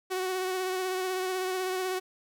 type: tone with vibrato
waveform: sawtooth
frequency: 371.9 Hz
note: F#4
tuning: 9 cents sharp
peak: -25 dBFS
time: 0.1-2 s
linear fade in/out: 20 ms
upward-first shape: triangle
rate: 16 Hz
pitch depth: 30 cents each way
effects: none